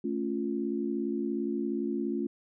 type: chord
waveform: sine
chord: A augmented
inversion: none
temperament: equal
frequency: 220 / 277.2 / 349.2 Hz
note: A3 / C#4 / E#4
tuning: 0 / 0 / 0 cents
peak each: -33 dBFS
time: 0.04-2.27 s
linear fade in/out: 5 ms
effects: none